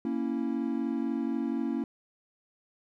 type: chord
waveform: triangle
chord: A# diminished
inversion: none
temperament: equal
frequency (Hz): 233.1 / 277.2 / 329.6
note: A#3 / C#4 / E4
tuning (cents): 0 / 0 / 0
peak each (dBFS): -30 / -30 / -32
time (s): 0.05-1.84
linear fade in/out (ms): 2
effects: none